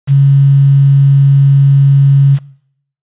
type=tone with quantisation; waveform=sine; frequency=138.59 Hz; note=C#3; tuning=in tune; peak=-3 dBFS; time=0.07-2.39 s; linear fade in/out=50 ms; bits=5; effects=noise-tail reverb RT60 0.7 s tail -21 dB re dry + resampled to 8000 Hz